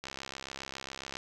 click train, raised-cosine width 0.2 ms, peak -22 dBFS, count 77, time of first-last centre 0.04-1.169 s, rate 67.3 Hz, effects none

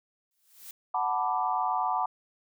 blue noise with exponential growth, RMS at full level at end -41 dBFS, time 0.31-0.71 s, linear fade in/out 2 ms, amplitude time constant 86 ms
sine chord, B minor seventh, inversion second, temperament equal, 740 / 880 / 987.8 / 1174.7 Hz, F#5 / A5 / B5 / D6, 0 / 0 / 0 / 0 cents, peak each -30 / -31 / -31 / -32 dBFS, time 0.94-2.06 s, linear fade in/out 5 ms
effects none

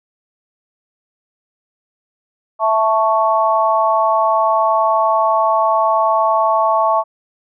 sine chord, A major, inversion second, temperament equal, 659.3 / 880 / 1108.7 Hz, E5 / A5 / C#6, 0 / 0 / 0 cents, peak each -16 dBFS, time 2.59-7.04 s, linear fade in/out 50 ms, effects none

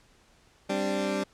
20% pulse chord, G suspended fourth, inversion none, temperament equal, 196 / 261.6 / 293.7 Hz, G3 / C4 / D4, 0 / 0 / 0 cents, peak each -25 / -30 / -27 dBFS, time 0.69-1.24 s, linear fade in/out 10 ms, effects pink hiss -61 dBFS RMS until 1.33 s + low-pass 8000 Hz 12 dB/octave

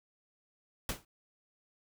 pink noise with exponential decay, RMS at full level -31 dBFS, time 0.89-1.05 s, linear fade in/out 2 ms, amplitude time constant 33 ms, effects none

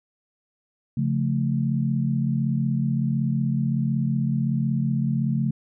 sine chord, Db augmented, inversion none, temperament equal, 138.59 / 174.61 / 220 Hz, Db3 / F3 / A3, 0 / 0 / 0 cents, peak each -23 / -28 / -25 dBFS, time 0.97-5.51 s, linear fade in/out 5 ms, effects none

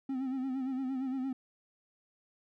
triangle tone with vibrato, 262.5 Hz, C4, 6 cents sharp, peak -30 dBFS, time 0.09-1.33 s, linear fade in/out 5 ms, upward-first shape sine, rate 8.7 Hz, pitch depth 62 cents each way, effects none

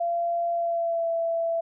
sine tone with pitch glide, 685 to 666.7 Hz, F5 to E5, -34 to +19 cents, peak -23 dBFS, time 0-1.61 s, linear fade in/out 10 ms, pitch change -47 cents, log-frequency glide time 0.52-1.09 s, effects none

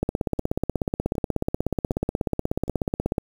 two click trains, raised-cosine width 2 ms, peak -22 / -9 dBFS, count 4 / 53, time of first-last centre 0.39-2.68 / 0.03-3.182 s, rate 1.31 / 16.5 Hz, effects 7-bit

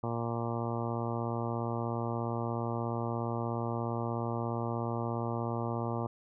harmonic tone, 116.9 Hz, A#2, 5 cents sharp, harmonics 1 / 2 / 3 / 4 / 5 / 6 / 7 / 8 / 9 / 10, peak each -35 / -38 / -40 / -41 / -42 / -43 / -43 / -44 / -45 / -45 dBFS, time 0.03-6.07 s, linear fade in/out 5 ms, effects none

